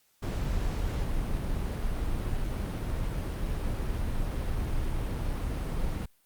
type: noise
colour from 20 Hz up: brown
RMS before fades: -30 dBFS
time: 0.22-6.06 s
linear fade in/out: 10 ms
effects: white hiss -68 dBFS RMS until 6.25 s + Opus 48 kbps